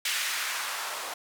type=noise with band-pass filter sweep; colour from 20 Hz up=blue; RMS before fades=-32 dBFS; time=0.05-1.14 s; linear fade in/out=5 ms; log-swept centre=2200 to 730 Hz; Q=1.3; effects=none